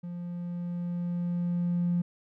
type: tone with level ramp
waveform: triangle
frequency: 174.61 Hz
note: F3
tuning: in tune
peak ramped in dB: -33 to -20 dBFS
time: 0.03-2.02 s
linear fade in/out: 10 ms
effects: tanh soft clip ceiling -21 dBFS